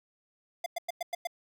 square tone bursts, 694 Hz, F5, 11 cents flat, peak -31 dBFS, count 6, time 0.64-1.272 s, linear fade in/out 5 ms, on 22 ms, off 100 ms, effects 12-bit

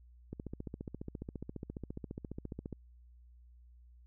click train, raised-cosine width 3 ms, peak -28 dBFS, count 36, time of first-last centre 0.33-2.727 s, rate 14.6 Hz, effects added 60 Hz sine -56 dBFS peak until 4.06 s

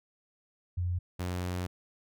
sine / sawtooth tone pair in turn, 88.8 / 89.88 Hz, F2 / F#2, +29 / -50 cents, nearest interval unison, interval 21 cents, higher second, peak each -28 dBFS, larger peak neither, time 0.77-0.99 / 1.19-1.67 s, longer second, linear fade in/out 10 ms, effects none

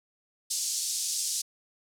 pink band-pass noise, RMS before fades -31 dBFS, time 0.5-1.42 s, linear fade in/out 10 ms, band 4900 to 9700 Hz, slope 24 dB/octave, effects none

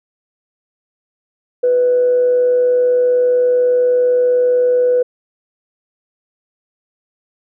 sine tone with amplitude modulation, 495.4 Hz, B4, 5 cents sharp, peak -8 dBFS, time 1.63-5.03 s, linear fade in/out 10 ms, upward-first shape sine, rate 135 Hz, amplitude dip 25%, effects tanh soft clip ceiling -5 dBFS

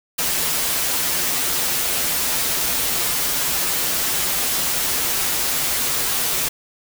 white noise with comb filter, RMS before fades -21 dBFS, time 0.18-6.49 s, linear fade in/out 10 ms, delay 9.5 ms, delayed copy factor -0.65, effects none

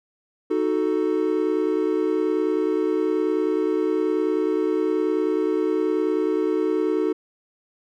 triangle chord, D# diminished, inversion none, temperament equal, 311.1 / 370 / 440 Hz, D#4 / F#4 / A4, 0 / 0 / 0 cents, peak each -22 / -22 / -22 dBFS, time 0.5-7.13 s, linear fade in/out 10 ms, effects none

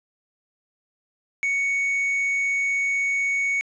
triangle tone, 2226 Hz, C#7, 7 cents sharp, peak -19 dBFS, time 1.43-3.61 s, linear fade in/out 0 ms, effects resampled to 22050 Hz + 9-bit

